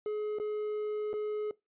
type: tone with dropouts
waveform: triangle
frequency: 423.1 Hz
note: G#4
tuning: 32 cents sharp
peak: -29 dBFS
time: 0.06-1.51 s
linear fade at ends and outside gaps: 1 ms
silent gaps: 0.386-0.399 / 1.131-1.138 s
effects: noise-tail reverb RT60 0.2 s tail -21 dB re dry + resampled to 8000 Hz